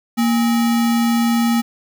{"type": "tone with sample-and-hold", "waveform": "sine", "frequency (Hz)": 233.1, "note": "A#3", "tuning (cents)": 0, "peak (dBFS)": -13, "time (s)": [0.17, 1.62], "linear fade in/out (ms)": 20, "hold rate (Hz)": 1050, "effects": []}